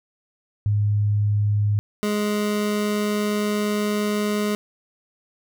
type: tone pair in turn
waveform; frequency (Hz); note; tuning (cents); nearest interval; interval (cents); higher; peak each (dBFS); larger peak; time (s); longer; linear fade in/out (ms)
sine / 25% pulse; 103.83 / 208.6; G#2 / G#3; 0 / +8; octave; 1208; second; -17 / -17; neither; 0.66-1.79 / 2.03-4.55; second; 0
effects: none